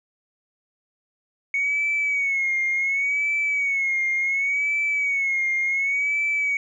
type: tone with vibrato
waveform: sine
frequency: 2217 Hz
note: C#7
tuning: in tune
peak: -19 dBFS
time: 1.54-6.57 s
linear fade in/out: 2 ms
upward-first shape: sine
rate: 0.69 Hz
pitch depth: 77 cents each way
effects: tanh soft clip ceiling -16 dBFS